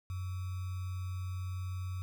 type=tone with sample-and-hold; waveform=sine; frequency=92.1 Hz; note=F#2; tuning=7 cents flat; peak=-35 dBFS; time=0.1-2.02 s; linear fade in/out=0 ms; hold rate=1225 Hz; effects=none